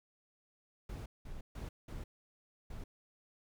brown noise bursts at uneven times, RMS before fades -44 dBFS, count 5, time 0.89-1.06 / 1.25-1.41 / 1.55-1.69 / 1.88-2.04 / 2.7-2.84 s, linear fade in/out 5 ms, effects none

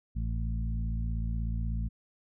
harmonic tone with a mistuned harmonic, 56 Hz, A1, 31 cents sharp, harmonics 1 / 2 / 3 / 4, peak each -30 / -36 / -40 / -42 dBFS, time 0.15-1.89 s, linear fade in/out 20 ms, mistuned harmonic 1, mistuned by -25 cents, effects none

